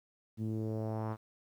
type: tone with low-pass filter sweep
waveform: sawtooth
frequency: 109.7 Hz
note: A2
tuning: 5 cents flat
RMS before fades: -36 dBFS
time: 0.37-1.17 s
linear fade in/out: 50 ms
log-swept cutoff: 240 to 1200 Hz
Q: 2.1
effects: 11-bit